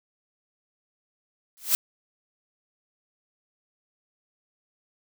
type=noise with exponential growth; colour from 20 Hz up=blue; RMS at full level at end=-17 dBFS; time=1.57-1.75 s; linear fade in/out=0 ms; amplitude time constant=37 ms; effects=none